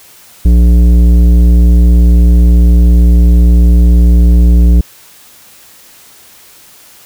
triangle tone with tanh clipping, 59 Hz, A#1, 22 cents sharp, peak -4 dBFS, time 0.45-4.81 s, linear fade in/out 5 ms, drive 16 dB, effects white hiss -39 dBFS RMS until 7.05 s

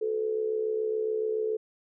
sine tone with amplitude modulation, 435.6 Hz, A4, 17 cents flat, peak -23 dBFS, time 0.01-1.57 s, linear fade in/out 10 ms, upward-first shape sine, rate 67.1 Hz, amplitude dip 65%, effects none

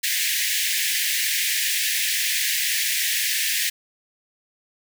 pink high-pass noise, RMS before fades -23 dBFS, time 0.03-3.7 s, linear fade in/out 10 ms, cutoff 1700 Hz, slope 96 dB/octave, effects none

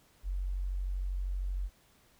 sine tone, 46.37 Hz, F#1, 5 cents sharp, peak -31 dBFS, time 0.23-1.7 s, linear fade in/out 50 ms, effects pink hiss -65 dBFS RMS until 2.19 s

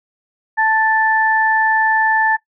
sine tone pair together, 880 / 1760 Hz, A5 / A6, 0 / 0 cents, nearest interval octave, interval 1200 cents, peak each -15 dBFS, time 0.57-2.37 s, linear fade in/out 20 ms, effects noise-tail reverb RT60 0.1 s tail -17 dB re dry

